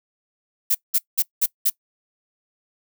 violet noise bursts, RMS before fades -18 dBFS, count 5, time 0.7-1.7 s, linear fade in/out 10 ms, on 48 ms, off 190 ms, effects noise-tail reverb RT60 0.1 s tail -22 dB re dry

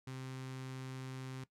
sawtooth tone with notch filter, 130.81 Hz, C3, in tune, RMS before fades -45 dBFS, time 0.07-1.44 s, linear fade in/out 5 ms, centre 600 Hz, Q 1.5, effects noise-tail reverb RT60 0.1 s tail -17 dB re dry + low-pass 10000 Hz 12 dB/octave

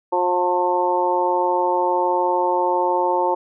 harmonic tone, 178.7 Hz, F3, 40 cents sharp, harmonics 2 / 3 / 4 / 5 / 6, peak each -23 / -23 / -28 / -19 / -30 dBFS, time 0.12-3.35 s, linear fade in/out 10 ms, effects none

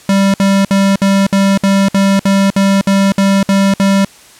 square tone bursts, 196.1 Hz, G3, 1 cent sharp, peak -8 dBFS, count 13, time 0.09-4.048 s, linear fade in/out 2 ms, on 250 ms, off 59 ms, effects white hiss -40 dBFS RMS until 4.39 s + low-pass 10000 Hz 12 dB/octave

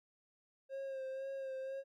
triangle tone with vibrato, 535 Hz, C5, 38 cents sharp, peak -38 dBFS, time 0.69-1.84 s, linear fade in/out 50 ms, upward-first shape sine, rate 2 Hz, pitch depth 29 cents each way, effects none

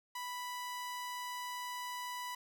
sawtooth tone, 987.8 Hz, B5, in tune, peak -36 dBFS, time 0.15-2.35 s, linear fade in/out 5 ms, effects none

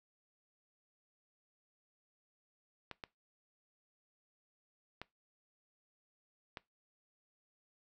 clicks, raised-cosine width 0.3 ms, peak -27 dBFS, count 4, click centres 2.913 / 3.038 / 5.016 / 6.572 s, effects noise-tail reverb RT60 0.2 s tail -21 dB re dry

